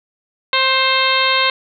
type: harmonic tone with a mistuned harmonic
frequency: 528 Hz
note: C5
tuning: 16 cents sharp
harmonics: 1 / 2 / 3 / 4 / 5 / 6 / 7 / 8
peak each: -23 / -18 / -22 / -20 / -21 / -23 / -21 / -22 dBFS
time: 0.53-1.5 s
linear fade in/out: 2 ms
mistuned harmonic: 3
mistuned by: -25 cents
effects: none